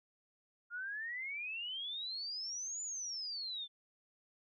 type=exponential two-way sweep; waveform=sine; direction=up then down; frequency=1396.9 to 7070 to 3497 Hz; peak=-39 dBFS; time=0.7-3.68 s; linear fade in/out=50 ms; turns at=2.82 s; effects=none